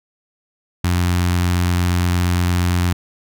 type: tone with notch filter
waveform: sawtooth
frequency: 88.6 Hz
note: F2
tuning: 25 cents sharp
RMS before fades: -17 dBFS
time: 0.84-2.93 s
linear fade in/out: 5 ms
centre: 510 Hz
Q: 0.92
effects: none